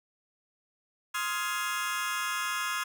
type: chord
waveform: 30% pulse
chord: F minor seventh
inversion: second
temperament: just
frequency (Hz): 1047.7 / 1257.2 / 1396.9 / 1676.3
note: C6 / Eb6 / F6 / Ab6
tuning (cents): +2 / +18 / 0 / +16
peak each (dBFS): -33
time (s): 1.14-2.84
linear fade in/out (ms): 10
effects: none